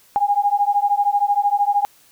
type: beating tone pair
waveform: sine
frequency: 809 / 822 Hz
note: G#5 / G#5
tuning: -46 / -18 cents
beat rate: 13 Hz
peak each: -18 dBFS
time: 0.16-1.85 s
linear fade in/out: 0 ms
effects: white hiss -53 dBFS RMS until 2.11 s